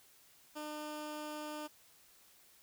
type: tone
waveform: 15% pulse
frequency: 301.9 Hz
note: D4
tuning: 48 cents sharp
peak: -35 dBFS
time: 0.55-1.68 s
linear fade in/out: 20 ms
effects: white hiss -64 dBFS RMS until 2.62 s